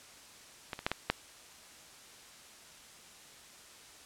clicks, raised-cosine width 0.3 ms, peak -20 / -25 / -13 / -15 / -10 dBFS, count 5, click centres 0.732 / 0.791 / 0.865 / 0.916 / 1.1 s, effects white hiss -54 dBFS RMS until 4.05 s + low-pass 9000 Hz 12 dB/octave

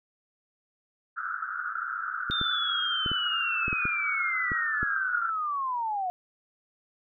pink band-pass noise, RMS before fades -33 dBFS, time 1.16-5.31 s, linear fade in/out 20 ms, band 1300 to 1500 Hz, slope 96 dB/octave
clicks, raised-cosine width 3 ms, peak -21 dBFS, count 9, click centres 2.3 / 2.414 / 3.062 / 3.116 / 3.681 / 3.729 / 3.854 / 4.518 / 4.83 s
sine linear sweep, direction down, 3639 to 710 Hz, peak -27 dBFS, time 2.31-6.1 s, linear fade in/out 0 ms
effects none

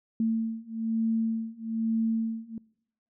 sine beating tone pair, 224.3 / 225.4 Hz, A3 / A3, +34 / +42 cents, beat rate 1.1 Hz, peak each -29 / -28 dBFS, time 0.2-2.58 s, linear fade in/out 2 ms, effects noise-tail reverb RT60 0.8 s tail -25 dB re dry

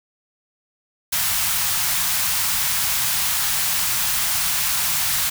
white band-stop noise, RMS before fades -21 dBFS, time 1.12-5.3 s, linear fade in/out 10 ms, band 180 to 770 Hz, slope 24 dB/octave, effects none

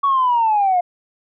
sine linear sweep, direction down, 1131 to 698.5 Hz, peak -12 dBFS, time 0.03-0.81 s, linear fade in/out 10 ms, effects tanh soft clip ceiling -9 dBFS

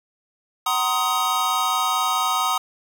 square chord, C half-diminished seventh, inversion second, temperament just, 753.5 / 941.9 / 1046.5 / 1255.8 Hz, Gb5 / Bb5 / C6 / Eb6, +31 / +18 / 0 / +16 cents, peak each -28 / -27 / -28 / -23 dBFS, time 0.66-2.58 s, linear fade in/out 5 ms, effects none

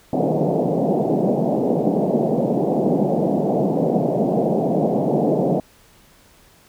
pink band-pass noise, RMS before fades -19 dBFS, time 0.13-5.6 s, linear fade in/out 2 ms, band 150 to 740 Hz, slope 48 dB/octave, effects pink hiss -52 dBFS RMS until 6.68 s

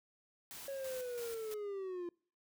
white noise with tremolo, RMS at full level -49 dBFS, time 0.51-1.54 s, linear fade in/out 0 ms, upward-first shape square, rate 3 Hz, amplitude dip 55%
triangle linear sweep, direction down, 554 to 343.4 Hz, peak -37 dBFS, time 0.68-2.09 s, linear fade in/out 2 ms
effects noise-tail reverb RT60 0.5 s tail -26 dB re dry

